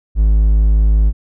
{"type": "tone", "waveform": "triangle", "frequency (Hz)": 52.7, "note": "G#1", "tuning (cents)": 26, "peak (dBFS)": -6, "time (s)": [0.15, 1.13], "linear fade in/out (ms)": 50, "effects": []}